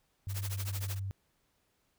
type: tone with pitch glide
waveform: sine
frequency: 97.8 to 97.12 Hz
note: G2 to G2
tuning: -4 to -16 cents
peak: -34 dBFS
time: 0.27-1.11 s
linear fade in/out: 0 ms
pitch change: -12 cents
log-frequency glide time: 0.51-0.77 s
type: noise with tremolo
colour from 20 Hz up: white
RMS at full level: -39 dBFS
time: 0.28-1 s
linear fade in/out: 50 ms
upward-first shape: triangle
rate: 13 Hz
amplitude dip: 100%
effects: pink hiss -75 dBFS RMS until 1.98 s